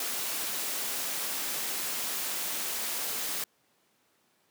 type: noise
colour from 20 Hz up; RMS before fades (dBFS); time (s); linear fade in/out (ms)
white; -33; 0-3.44; 2
effects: pink hiss -69 dBFS RMS until 4.5 s + high-pass 200 Hz 12 dB/octave